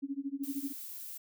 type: tone with tremolo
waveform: sine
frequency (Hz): 277.2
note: C#4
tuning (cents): 0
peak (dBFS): -31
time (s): 0.02-0.73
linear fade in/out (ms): 20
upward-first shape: sine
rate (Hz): 13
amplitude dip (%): 95
type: noise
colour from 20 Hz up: violet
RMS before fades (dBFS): -44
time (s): 0.43-1.18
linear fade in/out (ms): 10
effects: none